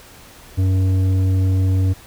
sine tone with tanh clipping, 94.2 Hz, F#2, 32 cents sharp, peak -15 dBFS, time 0.57-1.94 s, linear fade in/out 20 ms, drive 9 dB, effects pink hiss -43 dBFS RMS until 2.06 s

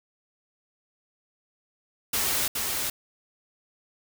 white noise with echo, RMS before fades -26 dBFS, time 2.13-2.48 s, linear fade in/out 5 ms, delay 420 ms, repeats 1, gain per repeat -3 dB, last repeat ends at 2.9 s, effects none

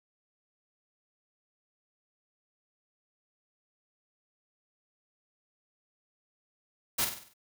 white noise with echo, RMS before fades -28 dBFS, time 6.98-7.05 s, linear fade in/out 10 ms, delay 48 ms, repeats 6, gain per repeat -6 dB, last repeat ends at 7.338 s, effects none

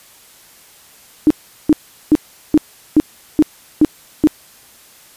sine tone bursts, 305.6 Hz, D#4, 31 cents flat, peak -5 dBFS, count 8, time 1.27-4.272 s, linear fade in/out 0 ms, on 34 ms, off 390 ms, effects white hiss -45 dBFS RMS until 5.16 s + resampled to 32000 Hz

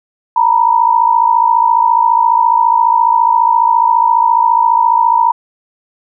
sine tone pair together, 918 / 972.6 Hz, A#5 / B5, -27 / -27 cents, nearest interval minor second, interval 100 cents, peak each -10 dBFS, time 0.36-5.32 s, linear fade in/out 5 ms, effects none

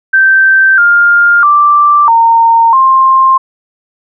sine tone with pitch steps, 1557 / 1406 / 1174 / 918 / 1057 Hz, G6 / F6 / D6 / A#5 / C6, -12 / +11 / -1 / -27 / +17 cents, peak -3 dBFS, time 0.13-3.38 s, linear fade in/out 10 ms, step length 650 ms, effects none

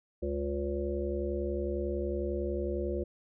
harmonic tone, 71 Hz, C#2, 42 cents sharp, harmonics 1 / 3 / 5 / 7 / 8, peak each -35 / -40 / -34 / -38 / -39 dBFS, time 0.22-3.04 s, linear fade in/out 10 ms, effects none

